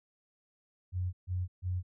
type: tone bursts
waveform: sine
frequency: 90.8 Hz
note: F#2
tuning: 32 cents flat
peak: -30 dBFS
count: 3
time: 0.92-1.83 s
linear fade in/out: 50 ms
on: 210 ms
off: 140 ms
effects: none